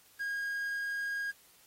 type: tone with quantisation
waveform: triangle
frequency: 1632 Hz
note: G#6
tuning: 31 cents flat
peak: -31 dBFS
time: 0.19-1.32 s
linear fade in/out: 20 ms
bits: 9
effects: white hiss -62 dBFS RMS until 1.66 s + AAC 48 kbps